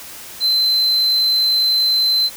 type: tone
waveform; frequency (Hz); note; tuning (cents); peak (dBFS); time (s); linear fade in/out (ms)
sine; 4075; C8; -47; -10; 0.4-2.3; 50
effects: tanh soft clip ceiling -12 dBFS + white hiss -35 dBFS RMS until 2.36 s